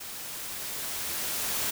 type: noise with level ramp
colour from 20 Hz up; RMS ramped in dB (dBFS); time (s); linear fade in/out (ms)
white; -40 to -29; 0-1.71; 10
effects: none